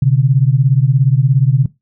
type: beating tone pair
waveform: sine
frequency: 127.1 / 144.1 Hz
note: C3 / D3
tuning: -50 / -33 cents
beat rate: 17 Hz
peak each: -11 dBFS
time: 0.02-1.66 s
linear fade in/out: 5 ms
effects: noise-tail reverb RT60 0.2 s tail -19 dB re dry